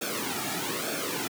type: noise with flanger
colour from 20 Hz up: pink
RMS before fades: -31 dBFS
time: 0.01-1.28 s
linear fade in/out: 10 ms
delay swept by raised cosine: 1 to 2 ms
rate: 1.1 Hz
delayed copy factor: -0.7
effects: high-pass 200 Hz 12 dB/octave